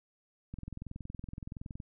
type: click train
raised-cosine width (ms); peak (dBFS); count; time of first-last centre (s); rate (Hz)
5; -29; 28; 0.54-1.802; 21.4
effects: none